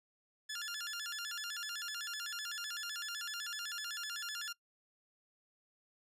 15% pulse tone with vibrato, 1553 Hz, G6, 17 cents flat, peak -33 dBFS, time 0.49-4.53 s, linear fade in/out 10 ms, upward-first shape square, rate 7.9 Hz, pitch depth 180 cents each way, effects noise-tail reverb RT60 0.1 s tail -22 dB re dry + resampled to 32000 Hz

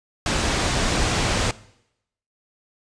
pink low-pass noise, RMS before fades -22 dBFS, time 0.26-1.51 s, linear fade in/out 2 ms, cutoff 8300 Hz, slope 24 dB/octave, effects noise-tail reverb RT60 0.8 s tail -20 dB re dry + resampled to 22050 Hz

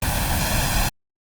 pink noise with comb filter, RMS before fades -21 dBFS, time 0.02-0.89 s, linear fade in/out 5 ms, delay 1.2 ms, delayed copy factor +0.75, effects Opus 24 kbps

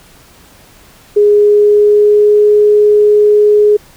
sine tone with pitch glide, 414.2 to 418.3 Hz, G#4 to G#4, -5 to +12 cents, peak -4 dBFS, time 1.16-3.77 s, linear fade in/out 10 ms, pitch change +17 cents, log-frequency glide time 1.31-2.45 s, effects pink hiss -42 dBFS RMS until 3.96 s

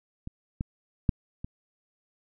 clicks, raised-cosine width 5 ms, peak -24 / -17 / -9 / -23 dBFS, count 4, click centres 0.274 / 0.609 / 1.092 / 1.445 s, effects none

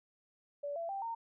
sine tone with pitch steps, 575 / 672 / 785.5 / 918 Hz, D5 / E5 / G5 / A#5, -37 / +33 / +3 / -27 cents, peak -36 dBFS, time 0.63-1.15 s, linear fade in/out 10 ms, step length 130 ms, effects none

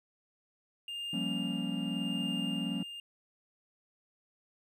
triangle tone with tremolo, 2811 Hz, F7, 11 cents sharp, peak -34 dBFS, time 0.88-3 s, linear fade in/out 2 ms, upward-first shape sine, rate 0.87 Hz, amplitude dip 50%
triangle chord, G half-diminished seventh, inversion third, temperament equal, 174.61 / 196 / 233.1 / 277.2 Hz, F3 / G3 / Bb3 / Db4, 0 / 0 / 0 / 0 cents, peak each -36 dBFS, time 1.13-2.83 s, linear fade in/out 5 ms
effects none

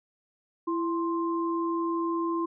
sine tone pair together, 334.3 / 1049 Hz, E4 / C6, +24 / +4 cents, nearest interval octave + minor sixth, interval 1980 cents, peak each -27 / -31 dBFS, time 0.67-2.46 s, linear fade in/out 10 ms, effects none

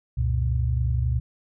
sine tone cluster, 68.4 / 91.6 / 119.7 Hz, C#2 / F#2 / A#2, -23 / -17 / +46 cents, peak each -23 / -32 / -24 dBFS, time 0.17-1.2 s, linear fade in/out 10 ms, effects none

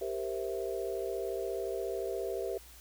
sine chord, C dominant seventh, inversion second, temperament equal, 392 / 466.2 / 523.3 / 659.3 Hz, G4 / Bb4 / C5 / E5, 0 / 0 / 0 / 0 cents, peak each -36 / -39 / -40 / -40 dBFS, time 0.01-2.58 s, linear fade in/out 5 ms, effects added 60 Hz sine -55 dBFS peak until 2.8 s + white hiss -55 dBFS RMS until 2.8 s

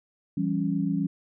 sine chord, C# diminished, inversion first, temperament equal with one note detuned, 168.18 / 196 / 277.2 Hz, E3 / G3 / C#4, +35 / 0 / 0 cents, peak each -28 dBFS, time 0.37-1.07 s, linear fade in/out 5 ms, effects none

